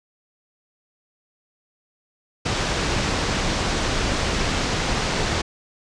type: low-pass noise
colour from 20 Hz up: pink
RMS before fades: -23 dBFS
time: 2.45-5.42 s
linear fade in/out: 10 ms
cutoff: 6700 Hz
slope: 24 dB/octave
effects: resampled to 22050 Hz